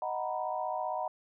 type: chord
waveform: sine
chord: B major seventh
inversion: first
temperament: equal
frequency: 622.3 / 740 / 932.3 / 987.8 Hz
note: D#5 / F#5 / A#5 / B5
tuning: 0 / 0 / 0 / 0 cents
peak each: -37 / -35 / -38 / -39 dBFS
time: 0.02-1.08 s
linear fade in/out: 2 ms
effects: none

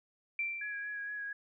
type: tone with exponential decay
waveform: sine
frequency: 2351 Hz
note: D7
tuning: 1 cent sharp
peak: -30 dBFS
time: 0.39-1.31 s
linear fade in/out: 2 ms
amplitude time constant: 200 ms
type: tone with vibrato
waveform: sine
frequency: 1664 Hz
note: G#6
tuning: 3 cents sharp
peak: -37 dBFS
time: 0.61-1.33 s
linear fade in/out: 5 ms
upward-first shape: sine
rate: 4.3 Hz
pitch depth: 20 cents each way
effects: none

